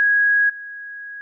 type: tone with level steps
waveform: sine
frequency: 1655 Hz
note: G#6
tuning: 6 cents flat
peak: -13 / -31 dBFS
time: 0-1.21 s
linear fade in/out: 0 ms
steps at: 0.49 s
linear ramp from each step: 10 ms
effects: none